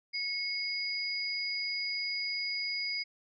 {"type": "tone pair together", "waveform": "sine", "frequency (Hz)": [2187, 4910], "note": ["C#7", "D#8"], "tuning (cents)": [-24, -24], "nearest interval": "octave + major second", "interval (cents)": 1400, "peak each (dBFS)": [-35, -34], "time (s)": [0.13, 3.04], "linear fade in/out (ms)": 20, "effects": []}